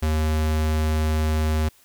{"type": "tone", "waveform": "square", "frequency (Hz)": 77.78, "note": "D#2", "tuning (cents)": 0, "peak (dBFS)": -20, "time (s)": [0.02, 1.69], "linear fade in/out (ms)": 10, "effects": ["white hiss -56 dBFS RMS until 1.84 s"]}